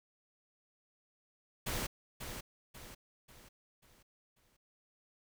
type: noise with echo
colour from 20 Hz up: pink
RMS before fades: -37 dBFS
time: 1.66-1.87 s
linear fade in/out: 10 ms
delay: 540 ms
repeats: 5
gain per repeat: -7 dB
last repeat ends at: 4.57 s
effects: none